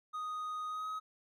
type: tone with pitch glide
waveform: triangle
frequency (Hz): 1244.5 to 1267.7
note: D#6 to D#6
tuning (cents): 0 to +32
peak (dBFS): -35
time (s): 0.13-1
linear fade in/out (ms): 20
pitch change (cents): +32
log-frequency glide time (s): 0.68-0.88
effects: none